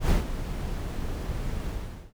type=noise with ADSR envelope; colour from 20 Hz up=brown; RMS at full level=-19 dBFS; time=0-2.13 s; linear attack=96 ms; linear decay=140 ms; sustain=-12 dB; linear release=440 ms; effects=none